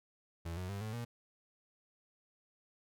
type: tone with pitch steps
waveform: 35% pulse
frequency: 83.8 / 91.38 / 99.66 / 108.68 / 118.51 Hz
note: E2 / F#2 / G2 / A2 / A#2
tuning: +29 / -21 / +29 / -21 / +29 cents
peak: -37 dBFS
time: 0.45-1.05 s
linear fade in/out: 10 ms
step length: 120 ms
effects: none